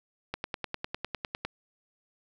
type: click train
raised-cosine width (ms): 0.3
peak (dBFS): -16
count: 12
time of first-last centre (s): 0.34-1.45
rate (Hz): 9.91
effects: none